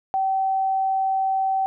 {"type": "tone", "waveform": "sine", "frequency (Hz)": 769, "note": "G5", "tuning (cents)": -33, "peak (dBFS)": -19, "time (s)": [0.14, 1.66], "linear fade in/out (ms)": 0, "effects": []}